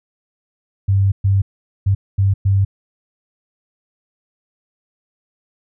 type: tone bursts at uneven times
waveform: sine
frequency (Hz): 98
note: G2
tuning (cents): 0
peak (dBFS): -11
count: 5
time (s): 0.88-1.12 / 1.24-1.42 / 1.86-1.95 / 2.18-2.34 / 2.45-2.65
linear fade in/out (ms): 10
effects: none